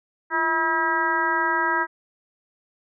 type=harmonic tone with a mistuned harmonic; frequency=322.4 Hz; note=E4; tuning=38 cents flat; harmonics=1 / 2 / 3 / 4 / 5 / 6; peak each=-30 / -34 / -24 / -27 / -24 / -29 dBFS; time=0.3-1.87 s; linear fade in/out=50 ms; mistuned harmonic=1; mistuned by=+110 cents; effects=none